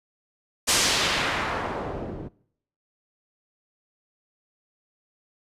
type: noise with low-pass filter sweep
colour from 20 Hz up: white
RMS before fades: -26 dBFS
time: 0.67-2.29 s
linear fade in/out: 20 ms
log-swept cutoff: 8800 to 260 Hz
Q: 0.98
effects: noise-tail reverb RT60 0.7 s tail -23 dB re dry + resampled to 32000 Hz